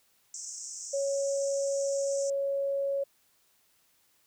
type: band-pass noise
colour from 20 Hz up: white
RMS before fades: -41 dBFS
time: 0.34-2.3 s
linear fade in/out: 2 ms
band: 5500 to 8000 Hz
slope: 96 dB/octave
type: tone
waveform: sine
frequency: 554.4 Hz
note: C#5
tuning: in tune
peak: -27 dBFS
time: 0.93-3.04 s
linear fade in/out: 10 ms
effects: white hiss -68 dBFS RMS until 4.26 s